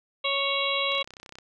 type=harmonic tone; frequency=554.4 Hz; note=C#5; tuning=in tune; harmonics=1 / 2 / 4 / 5 / 6 / 7; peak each=-31 / -31 / -31 / -31 / -31 / -31 dBFS; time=0.24-1.03 s; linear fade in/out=10 ms
type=click train; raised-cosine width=0.2 ms; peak=-26 dBFS; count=16; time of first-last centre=0.92-1.386 s; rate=32.2 Hz
effects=none